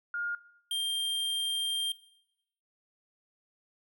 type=tone pair in turn; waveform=sine / square; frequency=1419 / 3186 Hz; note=F6 / G7; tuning=+27 / +27 cents; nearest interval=octave + major second; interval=1400 cents; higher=second; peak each=-31 / -30 dBFS; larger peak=second; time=0.14-0.35 / 0.71-1.92 s; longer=second; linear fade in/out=2 ms; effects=noise-tail reverb RT60 0.8 s tail -18 dB re dry